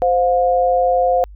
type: tone pair together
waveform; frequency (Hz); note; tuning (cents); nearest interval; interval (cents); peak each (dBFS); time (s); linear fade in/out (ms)
sine; 520 / 712.4; C5 / F5; -11 / +34; perfect fourth; 545; -15; 0.02-1.24; 0
effects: added 50 Hz sine -35 dBFS peak until 1.35 s